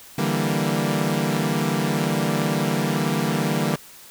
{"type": "chord", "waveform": "sawtooth", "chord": "E half-diminished seventh", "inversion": "third", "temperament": "equal", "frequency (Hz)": [146.83, 164.81, 196, 233.1], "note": ["D3", "E3", "G3", "Bb3"], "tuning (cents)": [0, 0, 0, 0], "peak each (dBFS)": -22, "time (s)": [0.18, 3.76], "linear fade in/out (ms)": 5, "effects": ["white hiss -45 dBFS RMS until 4.1 s"]}